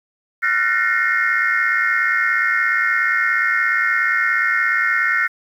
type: tone cluster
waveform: sine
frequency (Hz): 1377 / 1487 / 1793 / 1870 / 2136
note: F6 / F#6 / A6 / A#6 / C7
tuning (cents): -25 / +8 / +32 / +5 / +35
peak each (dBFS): -21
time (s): 0.42-5.28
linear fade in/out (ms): 20
effects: tanh soft clip ceiling -6 dBFS + 8-bit